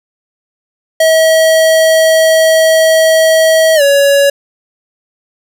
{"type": "tone with pitch glide", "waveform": "square", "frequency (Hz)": [642, 562.1], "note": ["E5", "C#5"], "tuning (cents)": [-46, 24], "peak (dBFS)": -6, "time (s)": [1, 4.3], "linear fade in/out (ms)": 5, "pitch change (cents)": -230, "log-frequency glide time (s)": [3.75, 3.82], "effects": []}